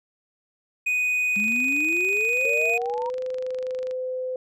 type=tone; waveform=triangle; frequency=2489 Hz; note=D#7; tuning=in tune; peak=-19 dBFS; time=0.86-2.78 s; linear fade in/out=10 ms
type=exponential sweep; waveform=sine; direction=up; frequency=200 to 965 Hz; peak=-28 dBFS; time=1.36-3.1 s; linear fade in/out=10 ms
type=click train; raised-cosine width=0.2 ms; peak=-26 dBFS; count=64; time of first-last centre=1.36-3.911 s; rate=24.7 Hz
type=tone with pitch glide; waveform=sine; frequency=466.2 to 511.3 Hz; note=A#4 to C5; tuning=0 to -40 cents; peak=-26 dBFS; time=2.45-4.36 s; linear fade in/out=2 ms; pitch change=+160 cents; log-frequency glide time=2.75-3.17 s
effects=none